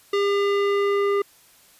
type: tone with low-pass filter sweep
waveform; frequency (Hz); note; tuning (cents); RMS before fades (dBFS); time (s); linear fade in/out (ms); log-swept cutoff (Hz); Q
square; 402.3; G4; +45; -21; 0.13-1.22; 5; 3900 to 1700; 1
effects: white hiss -54 dBFS RMS until 1.79 s + resampled to 32000 Hz